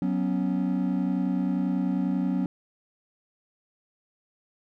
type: chord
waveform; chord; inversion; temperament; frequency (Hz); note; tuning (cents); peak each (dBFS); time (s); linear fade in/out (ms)
triangle; F# suspended fourth; none; equal; 185 / 246.9 / 277.2; F#3 / B3 / C#4; 0 / 0 / 0; -24 / -27 / -26; 0.02-2.46; 2
effects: tanh soft clip ceiling -14 dBFS